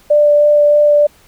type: tone with vibrato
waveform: sine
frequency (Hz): 590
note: D5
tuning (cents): +8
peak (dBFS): -6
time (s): 0.1-1.07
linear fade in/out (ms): 10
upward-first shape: sine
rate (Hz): 3.2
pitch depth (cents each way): 8
effects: pink hiss -48 dBFS RMS until 1.27 s